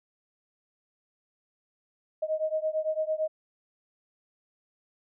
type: beating tone pair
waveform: sine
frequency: 622.3 / 631.2 Hz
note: D#5 / D#5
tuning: 0 / +25 cents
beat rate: 8.9 Hz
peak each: -29 / -30 dBFS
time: 2.22-3.28 s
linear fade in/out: 10 ms
effects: none